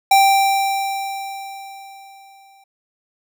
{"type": "tone with exponential decay", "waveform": "square", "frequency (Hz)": 784, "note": "G5", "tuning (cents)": 0, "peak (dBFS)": -9, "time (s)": [0.11, 2.64], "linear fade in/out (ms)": 5, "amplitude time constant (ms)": 550, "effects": []}